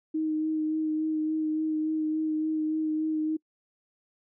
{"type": "tone with vibrato", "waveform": "sine", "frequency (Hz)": 312, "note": "D#4", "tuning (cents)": 5, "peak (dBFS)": -25, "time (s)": [0.14, 3.37], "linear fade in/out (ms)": 10, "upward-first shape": "sine", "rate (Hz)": 3.5, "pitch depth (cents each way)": 16, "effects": ["noise-tail reverb RT60 0.1 s tail -25 dB re dry"]}